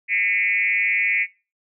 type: tone with frequency modulation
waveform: sine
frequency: 2217 Hz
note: C#7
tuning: in tune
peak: -17 dBFS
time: 0.08-1.27 s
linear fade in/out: 50 ms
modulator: 193 Hz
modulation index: 1.3
effects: noise-tail reverb RT60 0.3 s tail -20 dB re dry